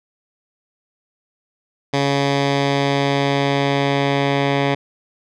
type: tone with low-pass filter sweep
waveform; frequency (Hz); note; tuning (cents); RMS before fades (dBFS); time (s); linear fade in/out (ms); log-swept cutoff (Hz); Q
10% pulse; 140; C#3; +18; -18; 1.93-4.75; 10; 4700 to 3100; 1.4
effects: none